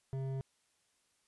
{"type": "tone with hard clipping", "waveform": "sine", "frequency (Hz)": 134, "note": "C3", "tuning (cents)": 42, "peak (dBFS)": -37, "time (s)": [0.13, 0.41], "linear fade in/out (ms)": 0, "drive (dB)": 10, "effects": ["white hiss -75 dBFS RMS until 1.27 s", "resampled to 24000 Hz"]}